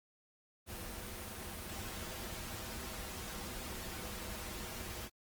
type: noise with comb filter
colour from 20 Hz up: pink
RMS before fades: -44 dBFS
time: 0.66-5.1 s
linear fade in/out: 50 ms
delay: 7 ms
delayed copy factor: -0.6
effects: Opus 24 kbps